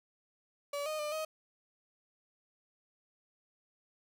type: tone with pitch steps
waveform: 35% pulse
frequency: 573 / 618 / 600 / 628 Hz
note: D5 / D#5 / D5 / D#5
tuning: -43 / -12 / +37 / +16 cents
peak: -33 dBFS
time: 0.73-1.25 s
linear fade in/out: 5 ms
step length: 130 ms
effects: none